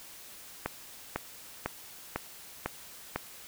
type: click train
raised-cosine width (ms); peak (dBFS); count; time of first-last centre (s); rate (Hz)
0.5; -15; 6; 0.66-3.16; 2
effects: white hiss -49 dBFS RMS until 3.47 s